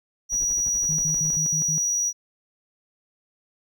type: tone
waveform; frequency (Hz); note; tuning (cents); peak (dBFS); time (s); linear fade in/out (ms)
triangle; 5800; F#8; -35; -20; 0.29-2.13; 50
type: noise with tremolo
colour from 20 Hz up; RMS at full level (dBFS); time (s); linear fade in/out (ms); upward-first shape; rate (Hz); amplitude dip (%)
brown; -38; 0.32-1.38; 5; sine; 12; 100
type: tone bursts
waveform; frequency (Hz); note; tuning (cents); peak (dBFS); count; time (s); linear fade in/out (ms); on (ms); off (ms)
sine; 155.56; D#3; 0; -28; 6; 0.89-1.78; 0; 95; 64
effects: none